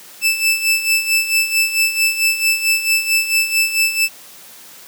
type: tone with tremolo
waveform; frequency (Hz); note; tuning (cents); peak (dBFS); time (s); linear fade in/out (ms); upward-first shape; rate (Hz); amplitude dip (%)
sawtooth; 2637; E7; 0; -8; 0.21-4.09; 50; sine; 4.5; 70
effects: white hiss -40 dBFS RMS until 4.87 s + high-pass 150 Hz 12 dB/octave